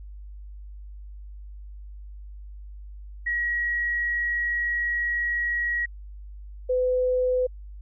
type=tone pair in turn; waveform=sine; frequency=1907 / 505.1 Hz; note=A#6 / B4; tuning=+39 / +39 cents; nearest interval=octave + major seventh; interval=2300 cents; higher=first; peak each=-23 / -20 dBFS; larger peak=second; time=3.26-5.86 / 6.69-7.47 s; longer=first; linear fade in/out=10 ms; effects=added 50 Hz sine -38 dBFS peak until 7.81 s